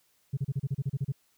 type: tone bursts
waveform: sine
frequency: 136.4 Hz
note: C#3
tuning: 28 cents flat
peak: -24 dBFS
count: 11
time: 0.33-1.122 s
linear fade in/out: 10 ms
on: 42 ms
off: 33 ms
effects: tanh soft clip ceiling -24 dBFS + white hiss -69 dBFS RMS until 1.37 s